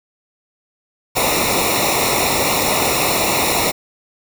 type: noise with comb filter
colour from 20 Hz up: pink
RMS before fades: -17 dBFS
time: 1.15-3.72 s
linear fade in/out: 20 ms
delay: 0.63 ms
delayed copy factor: -0.9
effects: none